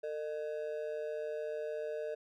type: ring-modulated tone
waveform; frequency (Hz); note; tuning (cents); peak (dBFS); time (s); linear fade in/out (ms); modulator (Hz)
triangle; 530; C5; +22; -31; 0.03-2.15; 10; 78.3
effects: none